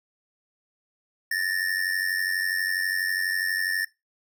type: ring-modulated tone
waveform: square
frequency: 1795 Hz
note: A6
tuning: 34 cents sharp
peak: -22 dBFS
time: 1.31-3.85 s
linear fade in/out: 5 ms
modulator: 46.1 Hz
effects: noise-tail reverb RT60 0.2 s tail -19 dB re dry